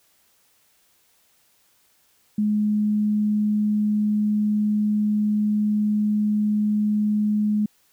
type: tone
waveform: sine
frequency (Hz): 210.4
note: G#3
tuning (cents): +23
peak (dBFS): -18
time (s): 2.38-7.66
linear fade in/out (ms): 5
effects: white hiss -62 dBFS RMS until 7.92 s